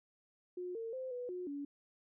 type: tone with pitch steps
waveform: sine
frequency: 359.9 / 454.6 / 518 / 492.5 / 361.2 / 284.8 Hz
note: F#4 / A#4 / C5 / B4 / F#4 / C#4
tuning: -48 / -43 / -17 / -5 / -42 / +47 cents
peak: -39 dBFS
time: 0.57-1.65 s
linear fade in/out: 5 ms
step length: 180 ms
effects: none